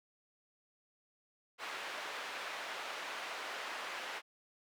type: band-pass noise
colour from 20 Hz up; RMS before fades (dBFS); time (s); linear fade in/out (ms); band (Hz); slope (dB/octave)
white; -43; 1.58-4.22; 50; 540 to 2300; 12
effects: none